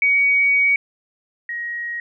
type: tone pair in turn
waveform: sine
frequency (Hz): 2252 / 1889.7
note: C#7 / A#6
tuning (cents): +27 / +23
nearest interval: minor third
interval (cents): 304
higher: first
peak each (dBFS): -13 / -24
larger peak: first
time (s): 0.02-0.76 / 1.49-2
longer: first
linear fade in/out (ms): 2
effects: none